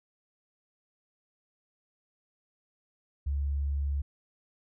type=tone; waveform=sine; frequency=70.6 Hz; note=C#2; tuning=32 cents sharp; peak=-27 dBFS; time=3.26-4.02 s; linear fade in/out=10 ms; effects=none